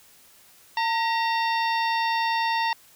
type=harmonic tone with a mistuned harmonic; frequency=910 Hz; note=A#5; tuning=42 cents flat; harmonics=1 / 2 / 3 / 4 / 5 / 6; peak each=-23 / -29 / -33 / -35 / -37 / -39 dBFS; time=0.77-2.73 s; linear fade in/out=2 ms; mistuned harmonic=2; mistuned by=+77 cents; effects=white hiss -54 dBFS RMS until 2.95 s